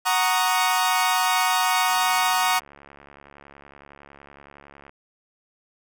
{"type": "chord", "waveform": "sawtooth", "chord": "D# minor seventh", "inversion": "first", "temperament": "equal", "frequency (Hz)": [740, 932.3, 1108.7, 1244.5], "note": ["F#5", "A#5", "C#6", "D#6"], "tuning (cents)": [0, 0, 0, 0], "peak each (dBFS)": [-20, -20, -23, -22], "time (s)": [0.05, 2.6], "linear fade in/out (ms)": 20}
{"type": "click train", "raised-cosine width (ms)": 0.5, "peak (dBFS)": -30, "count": 213, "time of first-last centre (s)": [1.9, 4.894], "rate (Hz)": 70.8}
{"effects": []}